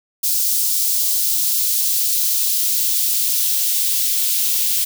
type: noise with high-pass filter sweep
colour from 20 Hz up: blue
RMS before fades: -18 dBFS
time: 0.23-4.85 s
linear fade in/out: 10 ms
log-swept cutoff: 4700 to 3100 Hz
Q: 1.2
effects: none